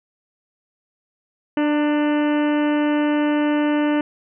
harmonic tone with a mistuned harmonic, 296.4 Hz, D4, 16 cents sharp, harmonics 1 / 2 / 3 / 4 / 5 / 6 / 7 / 8 / 9 / 10, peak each -17 / -25 / -29 / -35 / -33 / -34 / -38 / -41 / -39 / -39 dBFS, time 1.57-4.01 s, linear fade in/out 2 ms, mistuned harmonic 3, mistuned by +27 cents, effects none

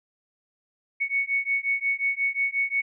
sine beating tone pair, 2217 / 2222.6 Hz, C#7 / C#7, 0 / +4 cents, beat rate 5.6 Hz, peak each -26 dBFS, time 1-2.82 s, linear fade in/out 20 ms, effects none

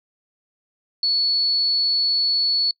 sine tone, 4416 Hz, C#8, 7 cents flat, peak -17 dBFS, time 1.03-2.71 s, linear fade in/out 2 ms, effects noise-tail reverb RT60 0.1 s tail -25 dB re dry

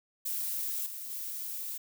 violet noise with level steps, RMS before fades -34 / -41 / -38 dBFS, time 0.25-1.78 s, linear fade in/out 10 ms, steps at 0.86 / 1.1 s, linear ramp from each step 5 ms, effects none

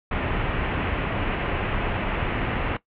pink low-pass noise, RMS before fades -26 dBFS, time 0.11-2.77 s, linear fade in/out 5 ms, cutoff 2900 Hz, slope 48 dB/octave, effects noise-tail reverb RT60 0.1 s tail -17 dB re dry

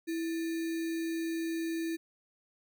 sine tone with sample-and-hold, 328.7 Hz, E4, 5 cents flat, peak -31 dBFS, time 0.07-1.97 s, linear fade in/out 20 ms, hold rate 2100 Hz, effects none

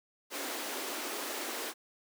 pink high-pass noise, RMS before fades -38 dBFS, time 0.3-1.74 s, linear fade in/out 50 ms, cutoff 260 Hz, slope 48 dB/octave, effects none

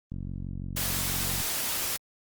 click train, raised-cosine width 5 ms, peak -24 dBFS, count 60, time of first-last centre 0.12-1.403 s, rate 46 Hz
white noise, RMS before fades -30 dBFS, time 0.76-1.97 s, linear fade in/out 10 ms
effects Opus 32 kbps

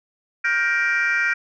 sine chord, G minor seventh, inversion third, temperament just, 1411.2 / 1568 / 1881.6 / 2352 Hz, F6 / G6 / Bb6 / D7, +18 / 0 / +16 / +2 cents, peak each -22 dBFS, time 0.44-1.34 s, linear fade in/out 10 ms, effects tanh soft clip ceiling -12 dBFS

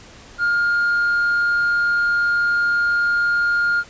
sine tone with tanh clipping, 1413 Hz, F6, 20 cents sharp, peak -16 dBFS, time 0.38-3.84 s, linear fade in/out 50 ms, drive 1 dB, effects pink hiss -43 dBFS RMS until 3.89 s + resampled to 16000 Hz

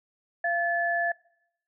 sine tone pair together, 687 / 1731.1 Hz, F5 / A6, -29 / -29 cents, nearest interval octave + major third, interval 1600 cents, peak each -27 / -26 dBFS, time 0.44-1.12 s, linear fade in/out 5 ms, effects noise-tail reverb RT60 0.8 s tail -23 dB re dry

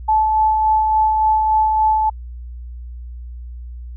sine tone with tremolo, 868 Hz, A5, 24 cents flat, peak -11 dBFS, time 0.08-2.1 s, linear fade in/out 10 ms, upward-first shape sine, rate 3.5 Hz, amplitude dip 30%, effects added 60 Hz sine -29 dBFS peak until 3.96 s

